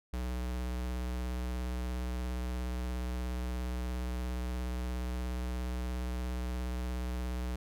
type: tone with vibrato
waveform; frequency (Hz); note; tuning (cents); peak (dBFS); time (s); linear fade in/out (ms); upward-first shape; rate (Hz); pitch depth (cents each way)
square; 61.74; B1; 0; -34; 0.13-7.56; 5; sine; 17; 27
effects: none